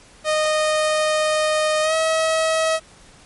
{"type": "tone with pitch glide", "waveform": "sawtooth", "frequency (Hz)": [617, 641.3], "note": ["D#5", "E5"], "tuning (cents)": [-15, -48], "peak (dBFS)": -13, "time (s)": [0.24, 2.8], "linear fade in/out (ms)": 50, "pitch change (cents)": 67, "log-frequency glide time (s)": [1.82, 1.94], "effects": ["pink hiss -48 dBFS RMS until 3.25 s", "MP3 48 kbps"]}